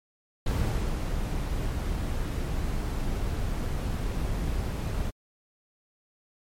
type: noise with ADSR envelope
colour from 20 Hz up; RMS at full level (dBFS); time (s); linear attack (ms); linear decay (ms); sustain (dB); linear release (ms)
brown; -24; 0.46-5.11; 5; 500; -5; 18
effects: MP3 64 kbps